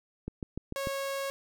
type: click train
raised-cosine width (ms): 3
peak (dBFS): -22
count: 5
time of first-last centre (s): 0.28-0.872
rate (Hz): 6.76
type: tone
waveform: sawtooth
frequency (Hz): 549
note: C#5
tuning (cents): -17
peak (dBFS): -28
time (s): 0.76-1.3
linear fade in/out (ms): 0
effects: none